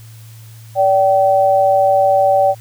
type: tone pair together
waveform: sine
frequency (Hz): 576.8 / 770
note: D5 / G5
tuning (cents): -31 / -31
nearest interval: perfect fourth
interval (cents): 500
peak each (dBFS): -12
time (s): 0.75-2.55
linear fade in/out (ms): 50
effects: added 112 Hz sine -35 dBFS peak until 2.6 s + white hiss -46 dBFS RMS until 2.6 s